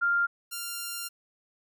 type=tone pair in turn; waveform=sine / 5% pulse; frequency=1396.9 / 1391.7 Hz; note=F6 / F6; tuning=0 / -6 cents; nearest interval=unison; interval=6 cents; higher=first; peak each=-22 dBFS; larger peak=neither; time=0.01-0.27 / 0.51-1.09 s; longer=second; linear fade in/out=20 ms; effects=none